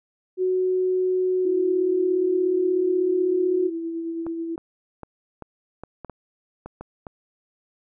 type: tone with pitch glide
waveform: sine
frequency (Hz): 370 to 367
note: F#4 to F#4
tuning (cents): 0 to -14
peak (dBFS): -19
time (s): 0.37-3.71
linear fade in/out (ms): 50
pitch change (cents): -14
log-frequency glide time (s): 0.54-3.33
type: tone with tremolo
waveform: sine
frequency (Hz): 331.3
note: E4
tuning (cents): +9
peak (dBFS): -25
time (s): 1.45-4.56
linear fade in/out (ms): 5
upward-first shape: sine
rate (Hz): 9.2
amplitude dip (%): 30
type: clicks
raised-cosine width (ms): 1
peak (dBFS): -22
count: 10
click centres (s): 4.266 / 4.579 / 5.033 / 5.423 / 5.836 / 6.047 / 6.097 / 6.66 / 6.81 / 7.068
effects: none